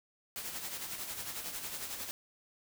white noise with tremolo, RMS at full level -39 dBFS, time 0.36-2.11 s, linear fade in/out 0 ms, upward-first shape sine, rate 11 Hz, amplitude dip 50%, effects none

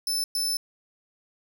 sawtooth tone bursts at uneven times, 5274 Hz, E8, in tune, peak -22 dBFS, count 2, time 0.07-0.24 / 0.35-0.57 s, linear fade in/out 2 ms, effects none

